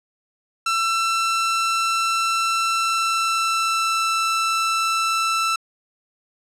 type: tone with pitch glide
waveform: sawtooth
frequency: 1340 to 1328.4 Hz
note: E6 to E6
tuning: +28 to +13 cents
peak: -15 dBFS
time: 0.66-5.56 s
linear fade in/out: 5 ms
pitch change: -15 cents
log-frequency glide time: 2.75-4.12 s
effects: low-pass 9000 Hz 12 dB/octave